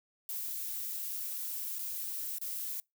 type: noise with dropouts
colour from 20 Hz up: violet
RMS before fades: -38 dBFS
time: 0.29-2.8 s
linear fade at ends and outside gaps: 1 ms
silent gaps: 1.786-1.791 / 2.384-2.414 s
effects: noise-tail reverb RT60 0.2 s tail -26 dB re dry